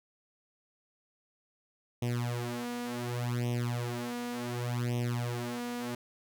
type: tone with flanger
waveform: sawtooth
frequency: 120.9 Hz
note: B2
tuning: 36 cents flat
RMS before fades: -34 dBFS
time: 2.02-5.95 s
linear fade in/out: 5 ms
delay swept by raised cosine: 0.33 to 4.23 ms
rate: 0.68 Hz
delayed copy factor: +0.95
effects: none